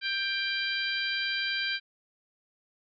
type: harmonic tone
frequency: 789 Hz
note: G5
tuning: 11 cents sharp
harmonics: 2 / 3 / 4 / 5 / 6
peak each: -32 / -34 / -35 / -36 / -37 dBFS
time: 0.01-1.8 s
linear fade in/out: 50 ms
effects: none